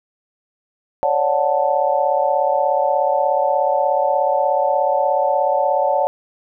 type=chord; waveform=sine; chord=D major seventh; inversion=third; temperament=just; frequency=550.6 / 587.3 / 734.2 / 881 Hz; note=C#5 / D5 / F#5 / A5; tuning=-12 / 0 / -14 / +2 cents; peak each=-20 dBFS; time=1.03-6.07 s; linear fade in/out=0 ms; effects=none